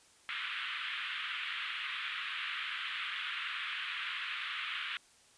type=band-pass noise; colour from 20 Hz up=white; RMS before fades=-39 dBFS; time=0.29-4.97 s; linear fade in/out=0 ms; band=1200 to 3400 Hz; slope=48 dB/octave; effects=white hiss -63 dBFS RMS until 5.37 s + resampled to 22050 Hz